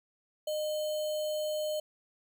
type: tone with sample-and-hold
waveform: sine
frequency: 611 Hz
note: D#5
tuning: 32 cents flat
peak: -30 dBFS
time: 0.47-1.8 s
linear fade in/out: 5 ms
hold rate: 3675 Hz
effects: none